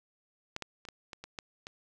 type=clicks; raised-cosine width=0.2 ms; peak=-18 / -20 / -30 / -25 / -25 / -26 / -21 / -25 dBFS; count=8; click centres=0.564 / 0.623 / 0.852 / 0.887 / 1.132 / 1.24 / 1.388 / 1.669 s; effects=none